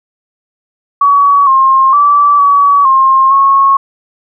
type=tone with pitch steps; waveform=sine; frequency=1131 / 1066 / 1158 / 1136 / 1065 / 1095 Hz; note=C#6 / C6 / D6 / C#6 / C6 / C#6; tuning=+34 / +32 / -25 / +42 / +30 / -22 cents; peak=-4 dBFS; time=1.01-3.77 s; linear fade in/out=5 ms; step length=460 ms; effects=none